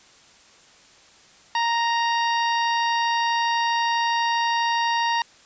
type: harmonic tone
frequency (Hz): 932.3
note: A#5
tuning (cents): 0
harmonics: 1 / 2 / 3 / 4 / 5 / 6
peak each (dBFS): -21 / -27 / -31 / -33 / -35 / -37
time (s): 1.55-5.22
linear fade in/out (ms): 2
effects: white hiss -52 dBFS RMS until 5.45 s + resampled to 16000 Hz